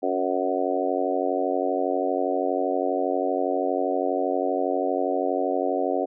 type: harmonic tone with a mistuned harmonic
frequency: 92.5 Hz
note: F#2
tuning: in tune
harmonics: 3 / 4 / 5 / 6 / 7 / 8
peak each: -29 / -29 / -29 / -29 / -29 / -29 dBFS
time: 0.02-6.06 s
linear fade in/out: 20 ms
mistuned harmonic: 3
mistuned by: +20 cents
effects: none

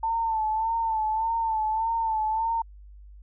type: tone with vibrato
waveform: sine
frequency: 890 Hz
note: A5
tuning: 20 cents sharp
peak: -23 dBFS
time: 0.03-2.62 s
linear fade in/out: 5 ms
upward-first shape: sine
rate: 1.7 Hz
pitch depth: 52 cents each way
effects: added 50 Hz sine -44 dBFS peak until 3.22 s

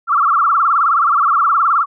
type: tone with vibrato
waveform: sine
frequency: 1244 Hz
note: D#6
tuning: 1 cent flat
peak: -10 dBFS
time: 0.07-1.86 s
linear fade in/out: 50 ms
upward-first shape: sine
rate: 19 Hz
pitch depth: 190 cents each way
effects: none

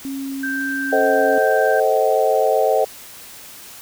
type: tone with pitch glide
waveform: sine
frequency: 272.2 to 275 Hz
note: C#4 to C#4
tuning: -31 to -14 cents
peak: -24 dBFS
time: 0.05-1.38 s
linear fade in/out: 0 ms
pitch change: +17 cents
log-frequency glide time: 0.5-0.61 s
type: tone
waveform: sine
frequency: 1568 Hz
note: G6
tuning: in tune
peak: -22 dBFS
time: 0.43-1.8 s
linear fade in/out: 5 ms
type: chord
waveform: sine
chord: A diminished seventh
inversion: none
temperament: just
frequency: 440 / 528 / 633.6 / 760.3 Hz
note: A4 / C5 / Eb5 / Gb5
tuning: 0 / +16 / +31 / +47 cents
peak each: -19 / -19 / -19 / -20 dBFS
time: 0.92-2.85 s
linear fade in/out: 10 ms
effects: white hiss -39 dBFS RMS until 3.81 s

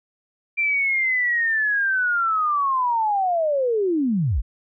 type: linear sweep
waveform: sine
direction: down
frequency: 2368 to 39 Hz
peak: -18 dBFS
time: 0.57-4.42 s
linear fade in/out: 20 ms
effects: none

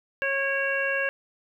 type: harmonic tone with a mistuned harmonic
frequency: 548 Hz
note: C#5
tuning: 20 cents flat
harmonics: 1 / 2 / 3 / 4 / 5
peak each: -29 / -38 / -26 / -36 / -31 dBFS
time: 0.22-1.09 s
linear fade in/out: 0 ms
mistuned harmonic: 4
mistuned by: +50 cents
effects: 10-bit

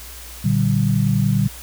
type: chord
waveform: sine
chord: G minor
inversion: first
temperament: equal with one note detuned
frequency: 116.54 / 146.83 / 192.85 Hz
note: Bb2 / D3 / G3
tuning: 0 / 0 / -28 cents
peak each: -19 dBFS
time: 0.44-1.48 s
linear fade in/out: 10 ms
effects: added 60 Hz sine -38 dBFS peak until 1.62 s + white hiss -38 dBFS RMS until 1.62 s

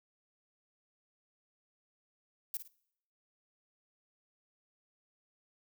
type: noise with echo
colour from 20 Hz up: violet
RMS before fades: -36 dBFS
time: 2.54-2.57 s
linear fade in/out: 2 ms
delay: 54 ms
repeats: 2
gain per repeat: -10 dB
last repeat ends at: 2.678 s
effects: noise-tail reverb RT60 0.7 s tail -22 dB re dry

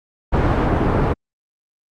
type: low-pass noise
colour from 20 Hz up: pink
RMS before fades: -17 dBFS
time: 0.32-1.14 s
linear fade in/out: 20 ms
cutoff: 1100 Hz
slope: 12 dB/octave
effects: Opus 48 kbps

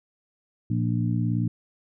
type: harmonic tone with a mistuned harmonic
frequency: 58.27 Hz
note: A#1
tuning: in tune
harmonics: 2 / 3 / 4 / 5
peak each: -24 / -28 / -30 / -32 dBFS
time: 0.7-1.48 s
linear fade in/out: 5 ms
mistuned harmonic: 5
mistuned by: +27 cents
effects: none

